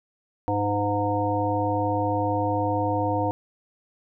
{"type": "harmonic tone with a mistuned harmonic", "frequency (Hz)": 102.2, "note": "G#2", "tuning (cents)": -27, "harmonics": [1, 3, 5, 7, 9], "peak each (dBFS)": [-28, -28, -28, -28, -28], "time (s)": [0.48, 3.31], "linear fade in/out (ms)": 0, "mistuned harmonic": 7, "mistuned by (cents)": 21, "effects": []}